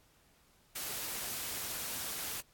white noise, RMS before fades -39 dBFS, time 0.75-2.41 s, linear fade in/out 10 ms, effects pink hiss -67 dBFS RMS until 2.53 s + AAC 64 kbps

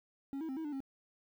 triangle tone with pitch steps, 275 / 322 / 264.6 / 320.8 / 295 / 270.1 Hz, C#4 / E4 / C4 / E4 / D4 / C#4, -14 / -41 / +20 / -47 / +8 / -45 cents, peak -35 dBFS, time 0.33-0.804 s, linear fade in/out 0 ms, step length 79 ms, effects 11-bit

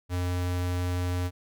square tone, 89.4 Hz, F2, 41 cents sharp, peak -27 dBFS, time 0.09-1.31 s, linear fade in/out 50 ms, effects none

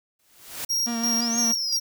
white noise with exponential growth, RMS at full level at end -29 dBFS, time 0.19-0.65 s, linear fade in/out 5 ms, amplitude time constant 100 ms
45% pulse tone with tremolo, 5610 Hz, F8, 7 cents sharp, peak -22 dBFS, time 0.69-1.8 s, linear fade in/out 20 ms, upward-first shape square, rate 2.9 Hz, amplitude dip 70%
45% pulse tone with vibrato, 233.1 Hz, A#3, in tune, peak -26 dBFS, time 0.86-1.53 s, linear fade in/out 20 ms, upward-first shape sine, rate 6 Hz, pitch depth 26 cents each way
sine exponential two-way sweep, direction up then down, 4689 to 6530 to 4689 Hz, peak -25 dBFS, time 1.21-1.77 s, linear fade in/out 10 ms, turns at 1.36 s
effects none

